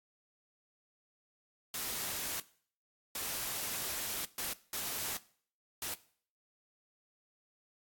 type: noise bursts at uneven times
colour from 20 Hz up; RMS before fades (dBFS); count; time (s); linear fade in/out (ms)
white; -38; 5; 1.74-2.4 / 3.15-4.25 / 4.38-4.53 / 4.73-5.17 / 5.82-5.94; 2
effects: noise-tail reverb RT60 0.5 s tail -18 dB re dry + AAC 64 kbps